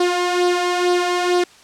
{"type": "tone with flanger", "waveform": "sawtooth", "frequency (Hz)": 355.9, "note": "F4", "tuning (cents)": 33, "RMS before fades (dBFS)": -18, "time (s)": [0, 1.44], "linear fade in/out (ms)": 5, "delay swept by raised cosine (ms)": [0.2, 1.9], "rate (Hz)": 2.2, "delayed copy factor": 0.55, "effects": ["white hiss -47 dBFS RMS until 1.63 s", "low-pass 7000 Hz 12 dB/octave"]}